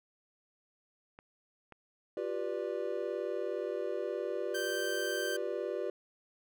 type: clicks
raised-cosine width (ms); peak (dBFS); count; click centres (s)
0.5; -35; 2; 1.189 / 1.723
type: chord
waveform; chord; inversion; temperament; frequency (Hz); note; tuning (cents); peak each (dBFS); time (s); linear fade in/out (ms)
triangle; G dominant seventh; third; just; 352.8 / 392 / 490 / 588; F4 / G4 / B4 / D5; +18 / 0 / -14 / +2; -38 / -36 / -37 / -37; 2.17-5.9; 2
type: tone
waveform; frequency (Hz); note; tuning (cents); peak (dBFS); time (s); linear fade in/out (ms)
sawtooth; 1559; G6; -10; -32; 4.54-5.37; 10
effects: none